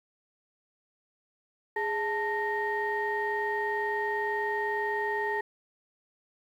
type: tone cluster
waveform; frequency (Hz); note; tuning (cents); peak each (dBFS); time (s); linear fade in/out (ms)
sine; 415.1 / 884 / 1858; G#4 / A5 / A#6; -1 / +8 / -6; -31; 1.76-5.41; 5
effects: tanh soft clip ceiling -20 dBFS + 10-bit